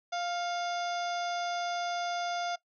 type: harmonic tone with a mistuned harmonic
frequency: 698.5 Hz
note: F5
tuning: in tune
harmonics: 1 / 2 / 3 / 4 / 5 / 6 / 7 / 8 / 9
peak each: -32 / -39 / -45 / -50 / -43 / -55 / -46 / -55 / -49 dBFS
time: 0.12-2.56 s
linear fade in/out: 10 ms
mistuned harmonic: 3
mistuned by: +54 cents
effects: noise-tail reverb RT60 0.1 s tail -19 dB re dry